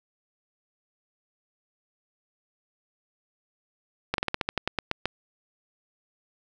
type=slowing click train; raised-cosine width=0.3 ms; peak=-9 dBFS; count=12; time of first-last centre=4.14-5.056 s; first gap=42 ms; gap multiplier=1.13; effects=none